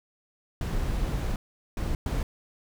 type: noise bursts at uneven times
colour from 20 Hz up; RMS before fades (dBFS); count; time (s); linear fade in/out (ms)
brown; -28; 3; 0.61-1.36 / 1.77-1.95 / 2.06-2.23; 2
effects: none